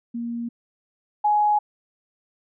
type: tone pair in turn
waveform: sine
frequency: 235 / 837.4 Hz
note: A#3 / G#5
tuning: +14 / +14 cents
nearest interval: octave + minor seventh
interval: 2200 cents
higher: second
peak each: -26 / -16 dBFS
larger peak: second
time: 0.14-0.49 / 1.24-1.59 s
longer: neither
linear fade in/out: 10 ms
effects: none